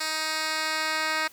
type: tone with band-pass filter sweep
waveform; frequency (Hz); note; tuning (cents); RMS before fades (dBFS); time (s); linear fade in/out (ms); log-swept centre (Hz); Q
10% pulse; 313.6; D#4; +14; -28; 0-1.28; 10; 4900 to 2700; 0.82
effects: white hiss -53 dBFS RMS until 1.32 s